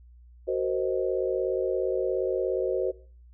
sine chord, C half-diminished seventh, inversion second, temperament equal with one note detuned, 375.2 / 466.2 / 523.3 / 622.3 Hz, Gb4 / Bb4 / C5 / Eb5, +24 / 0 / 0 / 0 cents, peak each -28 / -31 / -29 / -34 dBFS, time 0.47-2.92 s, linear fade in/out 20 ms, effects noise-tail reverb RT60 0.4 s tail -19 dB re dry + added 60 Hz sine -49 dBFS peak until 3.33 s

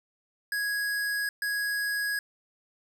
square tone bursts at uneven times, 1661.2 Hz, G#6, in tune, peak -28 dBFS, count 2, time 0.52-1.29 / 1.42-2.19 s, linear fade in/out 2 ms, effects none

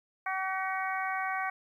harmonic tone with a mistuned harmonic, 380 Hz, F#4, 46 cents sharp, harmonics 2 / 3 / 4 / 5 / 6, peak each -34 / -36 / -37 / -38 / -39 dBFS, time 0.26-1.5 s, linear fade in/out 5 ms, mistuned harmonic 6, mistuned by -34 cents, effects 11-bit

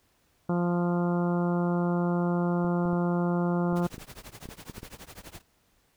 harmonic tone, 174.61 Hz, F3, in tune, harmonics 1 / 2 / 3 / 4 / 5 / 6 / 7 / 8, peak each -25 / -31 / -35 / -37 / -39 / -41 / -42 / -43 dBFS, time 0.49-3.87 s, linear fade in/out 5 ms
clicks, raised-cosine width 3 ms, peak -28 dBFS, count 11, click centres 2.647 / 2.855 / 2.931 / 3.729 / 3.943 / 3.981 / 4.456 / 4.489 / 4.698 / 4.781 / 4.831 s
pink noise with tremolo, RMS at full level -42 dBFS, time 3.75-5.42 s, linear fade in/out 20 ms, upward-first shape triangle, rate 12 Hz, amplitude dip 100%
effects pink hiss -68 dBFS RMS until 5.96 s

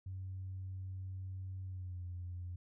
sine tone with pitch glide, 94.1 to 88.92 Hz, F#2 to F2, +30 to +32 cents, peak -40 dBFS, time 0.06-2.56 s, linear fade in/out 5 ms, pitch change -98 cents, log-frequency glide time 1.64-2.03 s, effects tanh soft clip ceiling -36 dBFS

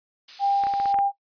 violet noise, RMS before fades -29 dBFS, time 0.28-0.93 s, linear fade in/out 5 ms
sine tone with tremolo, 798 Hz, G5, 31 cents sharp, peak -18 dBFS, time 0.39-1.12 s, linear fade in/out 50 ms, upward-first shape sine, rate 2.1 Hz, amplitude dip 35%
clicks, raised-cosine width 0.5 ms, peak -20 dBFS, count 7, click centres 0.637 / 0.669 / 0.738 / 0.8 / 0.857 / 0.943 / 0.988 s
effects noise-tail reverb RT60 0.1 s tail -18 dB re dry + resampled to 11025 Hz

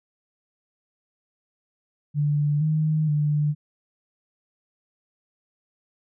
sine tone with pitch steps, 147 / 155.3 / 148.7 Hz, D3 / D#3 / D3, +2 / -3 / +22 cents, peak -19 dBFS, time 2.14-3.55 s, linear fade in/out 50 ms, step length 470 ms, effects none

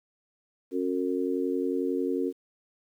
harmonic tone, 91.1 Hz, F#2, 26 cents flat, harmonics 3 / 4 / 5, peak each -29 / -30 / -31 dBFS, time 0.71-2.33 s, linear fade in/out 50 ms, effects 10-bit

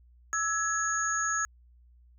sine tone cluster, 1311 / 1675 / 6660 Hz, E6 / G#6 / G#8, -10 / +14 / +4 cents, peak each -31 dBFS, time 0.33-1.45 s, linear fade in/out 0 ms, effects added 60 Hz sine -55 dBFS peak until 2.18 s

